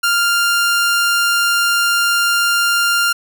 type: tone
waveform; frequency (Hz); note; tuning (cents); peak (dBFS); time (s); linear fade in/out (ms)
sawtooth; 1396.9; F6; 0; -9; 0.03-3.13; 10
effects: none